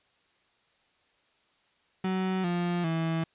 35% pulse tone with pitch steps, 187.6 / 175.04 / 163.32 Hz, F#3 / F3 / E3, +24 / +4 / -16 cents, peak -25 dBFS, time 2.04-3.24 s, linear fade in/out 5 ms, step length 400 ms, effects white hiss -68 dBFS RMS until 3.34 s + resampled to 8000 Hz

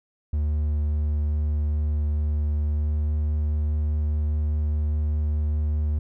triangle tone with pitch glide, 74.8 to 75.41 Hz, D2 to D2, +32 to +46 cents, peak -19 dBFS, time 0.33-5.99 s, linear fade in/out 5 ms, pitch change +14 cents, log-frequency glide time 2.38-3.06 s, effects none

